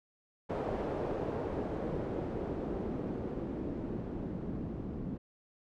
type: noise with low-pass filter sweep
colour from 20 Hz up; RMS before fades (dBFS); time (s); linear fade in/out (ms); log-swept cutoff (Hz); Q
white; -37; 0.49-5.18; 10; 580 to 240; 1.3
effects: none